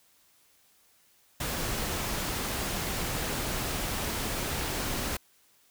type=noise; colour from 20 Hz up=pink; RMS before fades=-32 dBFS; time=1.4-5.17 s; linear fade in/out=5 ms; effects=white hiss -64 dBFS RMS until 5.7 s